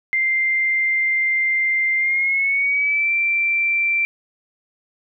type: tone with pitch glide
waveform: sine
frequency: 2093 to 2349 Hz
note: C7 to D7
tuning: 0 to 0 cents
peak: -16 dBFS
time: 0.13-4.05 s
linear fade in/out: 0 ms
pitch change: +200 cents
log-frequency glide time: 1.96-3.12 s
effects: none